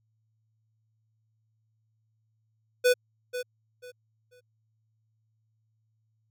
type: tone with echo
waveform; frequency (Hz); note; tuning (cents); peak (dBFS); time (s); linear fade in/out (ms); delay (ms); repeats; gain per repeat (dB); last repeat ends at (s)
square; 496; B4; +7; -19; 2.84-2.94; 20; 490; 3; -12; 4.41
effects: added 110 Hz sine -70 dBFS peak until 6.3 s